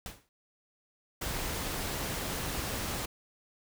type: noise with exponential decay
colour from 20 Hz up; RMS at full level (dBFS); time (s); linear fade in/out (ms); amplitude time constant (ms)
pink; -38; 0.06-0.29; 1; 48
type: noise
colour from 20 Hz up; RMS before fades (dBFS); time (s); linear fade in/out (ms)
pink; -35; 1.21-3.06; 10
effects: none